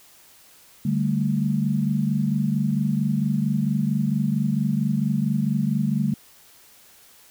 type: chord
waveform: sine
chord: D suspended fourth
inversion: none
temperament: just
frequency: 146.83 / 195.78 / 220.2 Hz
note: D3 / G3 / A3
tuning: 0 / -2 / +2 cents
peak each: -24 dBFS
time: 0.85-6.14 s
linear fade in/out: 5 ms
effects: white hiss -52 dBFS RMS until 7.3 s